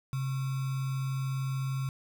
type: tone with sample-and-hold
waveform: sine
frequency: 133.3 Hz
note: C3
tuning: 33 cents sharp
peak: -29 dBFS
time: 0.13-1.89 s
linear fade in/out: 0 ms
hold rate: 1225 Hz
effects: none